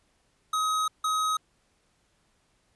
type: tone bursts at uneven times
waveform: square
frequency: 1266 Hz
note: D#6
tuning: 30 cents sharp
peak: -25 dBFS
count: 2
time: 0.53-0.88 / 1.04-1.37 s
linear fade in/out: 5 ms
effects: pink hiss -69 dBFS RMS until 2.75 s + resampled to 24000 Hz